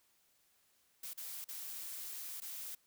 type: noise with dropouts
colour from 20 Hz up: blue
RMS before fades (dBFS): -45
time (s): 1.03-2.75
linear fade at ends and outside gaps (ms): 5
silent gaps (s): 1.134-1.175 / 1.444-1.486 / 2.403-2.418
effects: white hiss -73 dBFS RMS until 2.86 s